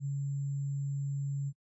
sine tone with sample-and-hold, 140 Hz, C#3, 18 cents sharp, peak -31 dBFS, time 0-1.53 s, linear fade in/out 50 ms, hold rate 7350 Hz, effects noise-tail reverb RT60 0.1 s tail -26 dB re dry + resampled to 22050 Hz

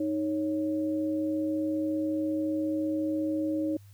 sine tone pair together, 311.1 / 554.4 Hz, D#4 / C#5, 0 / 0 cents, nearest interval minor seventh, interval 1000 cents, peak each -27 / -34 dBFS, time 0-3.77 s, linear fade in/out 5 ms, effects added 100 Hz sine -49 dBFS peak until 3.93 s + white hiss -64 dBFS RMS until 3.93 s

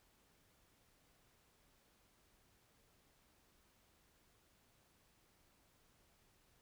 silence, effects pink hiss -73 dBFS RMS until 6.61 s

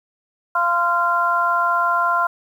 harmonic tone, 345.5 Hz, F4, 19 cents flat, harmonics 2 / 3 / 4, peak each -23 / -19 / -19 dBFS, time 0.55-2.27 s, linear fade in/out 5 ms, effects 8-bit

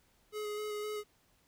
square tone with vibrato, 421.3 Hz, G#4, 25 cents sharp, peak -37 dBFS, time 0.32-1.04 s, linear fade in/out 50 ms, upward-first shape square, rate 3.9 Hz, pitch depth 12 cents each way, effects pink hiss -70 dBFS RMS until 1.47 s

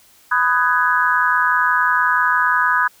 sine chord, G# minor seventh, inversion first, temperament just, 996.7 / 1245.9 / 1495.1 / 1661.2 Hz, B5 / D#6 / F#6 / G#6, +16 / +2 / +18 / 0 cents, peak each -19 dBFS, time 0.31-2.88 s, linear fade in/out 10 ms, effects white hiss -51 dBFS RMS until 3 s

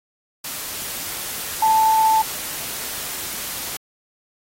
sine tone in noise, 880 Hz, A5, in tune, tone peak -13 dBFS, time 1.62-2.22 s, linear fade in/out 5 ms, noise white, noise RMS -29 dBFS, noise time 0.44-3.77 s, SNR +13 dB, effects AAC 48 kbps

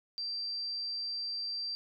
sine tone, 4699 Hz, D8, in tune, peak -34 dBFS, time 0.18-1.75 s, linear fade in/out 0 ms, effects none

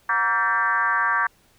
sine tone with frequency modulation, 1363 Hz, F6, 43 cents flat, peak -18 dBFS, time 0.09-1.27 s, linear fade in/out 5 ms, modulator 211 Hz, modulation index 2, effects pink hiss -59 dBFS RMS until 1.58 s

